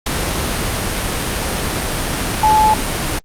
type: tone in noise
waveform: sine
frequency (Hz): 863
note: A5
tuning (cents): -34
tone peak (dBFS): -9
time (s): 2.43-2.74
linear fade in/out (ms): 5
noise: pink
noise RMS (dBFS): -19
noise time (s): 0.06-3.19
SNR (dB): +7
effects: low-pass 12000 Hz 12 dB/octave + Opus 48 kbps